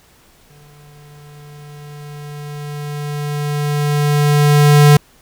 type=tone with exponential growth; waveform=square; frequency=146.83 Hz; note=D3; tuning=in tune; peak=-5 dBFS; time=0.5-4.97 s; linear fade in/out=5 ms; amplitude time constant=970 ms; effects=pink hiss -50 dBFS RMS until 5.21 s